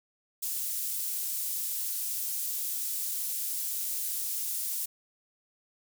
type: high-pass noise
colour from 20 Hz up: pink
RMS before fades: -33 dBFS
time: 0.42-4.86 s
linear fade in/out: 10 ms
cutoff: 10000 Hz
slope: 12 dB/octave
effects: none